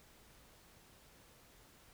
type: silence
effects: pink hiss -63 dBFS RMS until 1.93 s